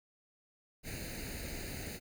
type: noise with comb filter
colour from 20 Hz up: pink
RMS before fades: -42 dBFS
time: 0.83-2 s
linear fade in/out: 50 ms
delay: 0.45 ms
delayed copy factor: +0.8
effects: none